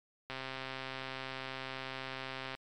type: click train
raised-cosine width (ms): 0.3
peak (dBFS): -24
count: 298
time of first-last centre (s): 0.3-2.55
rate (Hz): 132
effects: MP3 96 kbps